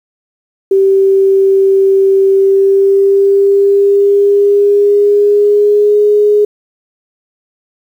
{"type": "tone with pitch glide", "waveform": "sine", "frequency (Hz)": [388.4, 416.3], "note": ["G4", "G#4"], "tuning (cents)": [-16, 4], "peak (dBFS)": -5, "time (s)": [0.71, 6.45], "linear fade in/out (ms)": 5, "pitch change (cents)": 120, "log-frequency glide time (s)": [2.28, 6], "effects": ["7-bit"]}